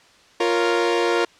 sawtooth chord, Bb minor, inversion second, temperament equal, 349.2 / 466.2 / 554.4 Hz, F4 / Bb4 / Db5, 0 / 0 / 0 cents, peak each -17 / -17 / -23 dBFS, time 0.4-1.25 s, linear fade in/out 5 ms, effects white hiss -52 dBFS RMS until 1.39 s + low-pass 5000 Hz 12 dB/octave

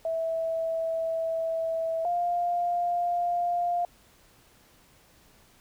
sine tone pair in turn, 654 / 700.3 Hz, E5 / F5, -14 / +5 cents, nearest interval minor second, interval 119 cents, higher second, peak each -26 / -24 dBFS, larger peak second, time 0.05-2.05 / 2.05-3.85 s, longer first, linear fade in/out 2 ms, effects pink hiss -59 dBFS RMS until 5.6 s

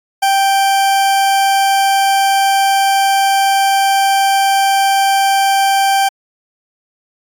40% pulse tone, 784 Hz, G5, in tune, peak -9 dBFS, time 0.22-6.09 s, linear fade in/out 10 ms, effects AAC 64 kbps

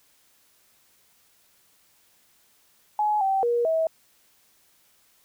sine tone with pitch steps, 844 / 774 / 475.8 / 646 Hz, G#5 / G5 / A#4 / E5, +28 / -22 / +35 / -35 cents, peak -20 dBFS, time 2.99-3.87 s, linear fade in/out 2 ms, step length 220 ms, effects white hiss -62 dBFS RMS until 5.24 s

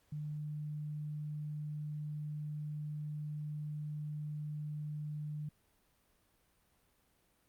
sine tone, 150 Hz, D3, 37 cents sharp, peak -38 dBFS, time 0.12-5.49 s, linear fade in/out 5 ms, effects pink hiss -73 dBFS RMS until 7.48 s + Opus 48 kbps

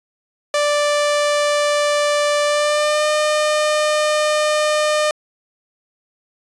sawtooth tone with pitch glide, 587.3 to 606.3 Hz, D5 to D#5, 0 to -45 cents, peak -11 dBFS, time 0.54-5.11 s, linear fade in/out 2 ms, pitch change +55 cents, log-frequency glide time 2.45-3.08 s, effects resampled to 22050 Hz

